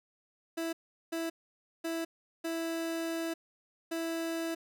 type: tone bursts at uneven times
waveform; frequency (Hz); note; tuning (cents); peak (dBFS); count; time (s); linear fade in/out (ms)
30% pulse; 329.6; E4; 0; -30; 5; 0.57-0.73 / 1.12-1.3 / 1.84-2.05 / 2.44-3.34 / 3.91-4.55; 10
effects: none